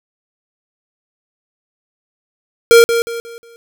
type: tone with echo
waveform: square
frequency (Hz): 465.6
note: A#4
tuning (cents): -2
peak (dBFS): -4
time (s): 2.71-2.84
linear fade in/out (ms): 0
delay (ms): 180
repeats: 4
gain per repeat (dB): -9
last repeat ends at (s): 3.56
effects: none